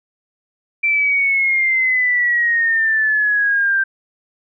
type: exponential sweep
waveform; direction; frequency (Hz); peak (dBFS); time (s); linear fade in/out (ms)
sine; down; 2349 to 1568; -13; 0.83-3.84; 10
effects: none